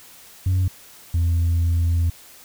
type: tone pair in turn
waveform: sine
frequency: 92.5 / 84.47 Hz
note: F#2 / E2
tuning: 0 / +43 cents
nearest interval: major second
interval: 157 cents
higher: first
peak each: -14 dBFS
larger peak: neither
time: 0.46-0.68 / 1.14-2.1 s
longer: second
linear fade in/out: 5 ms
effects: tanh soft clip ceiling -15 dBFS + white hiss -46 dBFS RMS until 2.44 s